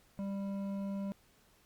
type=tone with hard clipping; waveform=sine; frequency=197.5 Hz; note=G3; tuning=13 cents sharp; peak=-37 dBFS; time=0.19-1.12 s; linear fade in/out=0 ms; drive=9 dB; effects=pink hiss -67 dBFS RMS until 1.65 s + Opus 48 kbps